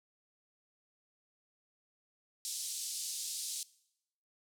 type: band-pass noise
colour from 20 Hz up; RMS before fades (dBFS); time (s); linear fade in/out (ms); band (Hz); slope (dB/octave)
white; -40; 2.45-3.63; 0; 3900 to 10000; 24
effects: noise-tail reverb RT60 0.8 s tail -21 dB re dry